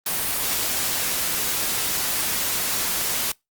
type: noise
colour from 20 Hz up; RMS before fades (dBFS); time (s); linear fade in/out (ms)
white; -24; 0.06-3.32; 5
effects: noise-tail reverb RT60 0.2 s tail -26 dB re dry + Opus 32 kbps